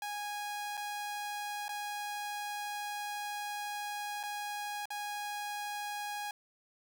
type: tone with dropouts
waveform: sawtooth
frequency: 826 Hz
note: G#5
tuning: 10 cents flat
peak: -33 dBFS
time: 0.02-6.31 s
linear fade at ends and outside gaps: 2 ms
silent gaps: 0.771-0.775 / 1.682-1.691 / 4.231-4.235 / 4.856-4.904 s
effects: none